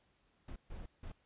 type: noise bursts at uneven times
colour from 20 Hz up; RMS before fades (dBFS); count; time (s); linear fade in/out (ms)
brown; -45; 3; 0.48-0.56 / 0.7-0.86 / 1.03-1.12; 5
effects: pink hiss -74 dBFS RMS until 1.25 s + resampled to 8000 Hz